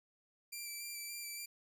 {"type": "tone with vibrato", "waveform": "10% pulse", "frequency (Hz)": 2349, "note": "D7", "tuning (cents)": 0, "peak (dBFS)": -34, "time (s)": [0.52, 1.46], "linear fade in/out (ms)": 10, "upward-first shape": "square", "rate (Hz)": 3.5, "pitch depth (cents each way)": 16, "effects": []}